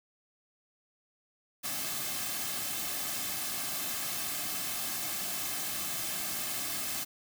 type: noise with comb filter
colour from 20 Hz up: white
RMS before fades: -35 dBFS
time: 1.63-7.05 s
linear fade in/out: 20 ms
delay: 2.1 ms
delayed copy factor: -0.6
effects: none